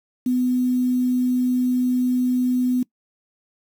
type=tone with quantisation; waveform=sine; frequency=250.6 Hz; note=B3; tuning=25 cents sharp; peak=-17 dBFS; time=0.26-2.83 s; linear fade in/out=5 ms; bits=7; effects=noise-tail reverb RT60 0.1 s tail -22 dB re dry